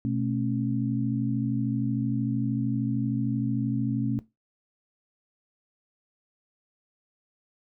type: tone cluster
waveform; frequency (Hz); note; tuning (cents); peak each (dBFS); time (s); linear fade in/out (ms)
sine; 123.8 / 220.2 / 273.3; B2 / A3 / C#4; +5 / +2 / -24; -29; 0.05-4.19; 0
effects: noise-tail reverb RT60 0.2 s tail -17 dB re dry